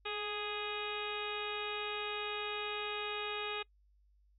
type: harmonic tone with a mistuned harmonic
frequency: 415.3 Hz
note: G#4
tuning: in tune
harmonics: 1 / 2 / 3 / 4 / 5 / 6 / 7 / 8 / 9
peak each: -42 / -46 / -44 / -48 / -50 / -43 / -48 / -49 / -46 dBFS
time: 0.05-3.63 s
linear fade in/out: 10 ms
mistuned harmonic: 1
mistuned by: +24 cents
effects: noise-tail reverb RT60 0.1 s tail -24 dB re dry + added 50 Hz sine -65 dBFS peak until 4.38 s